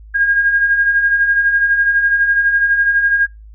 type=beating tone pair; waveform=sine; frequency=1615 / 1627 Hz; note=G#6 / G#6; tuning=-49 / -36 cents; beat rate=12 Hz; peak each=-20 / -11 dBFS; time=0.14-3.27 s; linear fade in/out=20 ms; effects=noise-tail reverb RT60 0.2 s tail -24 dB re dry + added 53 Hz sine -35 dBFS peak until 3.54 s